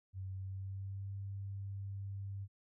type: tone with pitch glide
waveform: sine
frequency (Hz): 95 to 98.58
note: F#2 to G2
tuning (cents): +46 to +10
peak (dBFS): -40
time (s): 0.13-2.48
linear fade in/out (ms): 50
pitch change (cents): +64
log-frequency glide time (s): 0.32-1.13
effects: none